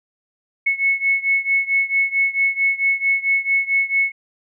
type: beating tone pair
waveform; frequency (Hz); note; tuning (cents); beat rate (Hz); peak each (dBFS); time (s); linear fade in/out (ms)
sine; 2197 / 2201.5; C#7 / C#7; -16 / -13; 4.5; -18 / -20; 0.66-4.12; 10
effects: none